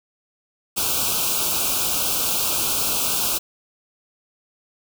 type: band-stop noise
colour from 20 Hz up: white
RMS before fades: -22 dBFS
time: 0.76-3.39 s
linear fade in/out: 20 ms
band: 1500 to 2400 Hz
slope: 96 dB/octave
effects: none